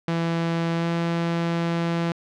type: tone with pitch glide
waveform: sawtooth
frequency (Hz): 166.9 to 168.74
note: E3 to E3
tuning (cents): +22 to +41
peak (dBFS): -18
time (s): 0.08-2.12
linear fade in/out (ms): 2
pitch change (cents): +19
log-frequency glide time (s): 0.75-0.88
effects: low-pass 4000 Hz 12 dB/octave